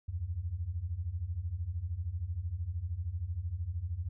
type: beating tone pair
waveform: sine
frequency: 78.2 / 91.2 Hz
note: D#2 / F#2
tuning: +9 / -24 cents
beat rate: 13 Hz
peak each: -38 / -35 dBFS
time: 0.08-4.09 s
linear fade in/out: 10 ms
effects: none